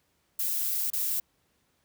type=noise with dropouts; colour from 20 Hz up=violet; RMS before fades=-29 dBFS; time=0.39-1.2 s; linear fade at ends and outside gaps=5 ms; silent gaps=0.903-0.932 s; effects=pink hiss -71 dBFS RMS until 1.84 s + high-pass 60 Hz 12 dB/octave

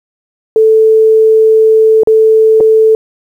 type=tone with dropouts; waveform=sine; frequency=440 Hz; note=A4; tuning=in tune; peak=-3 dBFS; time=0.56-2.95 s; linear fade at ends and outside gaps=1 ms; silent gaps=2.034-2.073 / 2.603-2.607 s; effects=7-bit

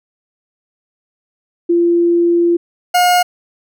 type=tone pair in turn; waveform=sine / 40% pulse; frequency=343.3 / 716 Hz; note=F4 / F5; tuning=-30 / +43 cents; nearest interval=octave + minor second; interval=1273 cents; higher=second; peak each=-9 / -8 dBFS; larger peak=second; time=1.69-2.57 / 2.94-3.23 s; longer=first; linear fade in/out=10 ms; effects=none

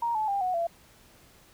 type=tone with pitch steps; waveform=sine; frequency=937 / 864.2 / 797.1 / 735.2 / 678 Hz; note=A#5 / A5 / G5 / F#5 / E5; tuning=+9 / -31 / +29 / -11 / +49 cents; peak=-25 dBFS; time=0.02-0.67 s; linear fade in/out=5 ms; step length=130 ms; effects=pink hiss -57 dBFS RMS until 1.53 s

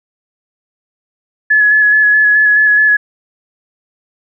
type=tone with vibrato; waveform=sine; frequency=1702 Hz; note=G#6; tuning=42 cents sharp; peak=-6 dBFS; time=1.5-2.97 s; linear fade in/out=10 ms; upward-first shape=square; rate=4.7 Hz; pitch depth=17 cents each way; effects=none

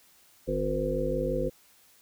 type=harmonic tone with a mistuned harmonic; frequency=51.3 Hz; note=G#1; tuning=21 cents flat; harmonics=1 / 3 / 5 / 7 / 9 / 10; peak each=-34 / -35 / -35 / -34 / -34 / -30 dBFS; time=0.47-1.5 s; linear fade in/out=20 ms; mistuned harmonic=9; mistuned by=+20 cents; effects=white hiss -60 dBFS RMS until 2.01 s

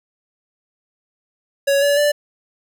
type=tone with pitch steps; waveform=square; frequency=558 / 572 / 586.4 Hz; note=C#5 / D5 / D5; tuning=+11 / -46 / -3 cents; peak=-14 dBFS; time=1.67-2.12 s; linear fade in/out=10 ms; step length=150 ms; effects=none

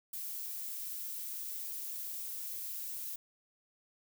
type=noise; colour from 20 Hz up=violet; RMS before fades=-41 dBFS; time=0.13-3.16 s; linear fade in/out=5 ms; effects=none

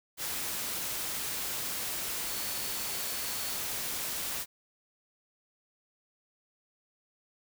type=tone in noise; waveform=sine; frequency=4435 Hz; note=C#8; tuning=in tune; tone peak=-45 dBFS; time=2.25-3.59 s; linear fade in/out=50 ms; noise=white; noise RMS=-35 dBFS; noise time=0.17-4.46 s; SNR=-13 dB; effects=none

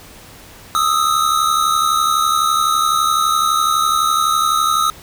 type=tone pair together; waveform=square; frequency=1242.1 / 1314 Hz; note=D#6 / E6; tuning=-3 / -6 cents; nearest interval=minor second; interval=97 cents; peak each=-16 / -18 dBFS; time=0.75-4.9 s; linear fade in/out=0 ms; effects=pink hiss -40 dBFS RMS until 5.02 s

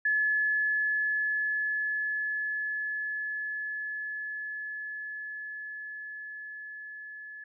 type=tone with level ramp; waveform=sine; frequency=1714 Hz; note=A6; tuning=46 cents flat; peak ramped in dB=-23 to -41 dBFS; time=0.05-7.44 s; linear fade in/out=5 ms; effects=none

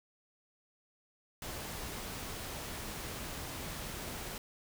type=noise; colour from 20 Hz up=pink; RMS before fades=-42 dBFS; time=1.42-4.38 s; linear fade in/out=2 ms; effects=none

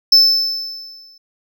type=tone with exponential decay; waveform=triangle; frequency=5270 Hz; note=E8; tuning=1 cent flat; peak=-3 dBFS; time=0.12-1.18 s; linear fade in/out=5 ms; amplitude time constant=230 ms; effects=none

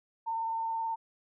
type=tone with vibrato; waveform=sine; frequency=905 Hz; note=A5; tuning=48 cents sharp; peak=-30 dBFS; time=0.26-0.96 s; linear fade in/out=20 ms; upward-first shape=square; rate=19 Hz; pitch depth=15 cents each way; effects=none

